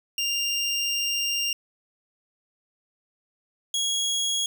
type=tone pair in turn; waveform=25% pulse; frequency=2794 / 3317 Hz; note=F7 / G#7; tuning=0 / -3 cents; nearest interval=minor third; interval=297 cents; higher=second; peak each=-20 dBFS; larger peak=neither; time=0.18-1.53 / 3.74-4.46 s; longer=first; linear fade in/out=2 ms; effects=none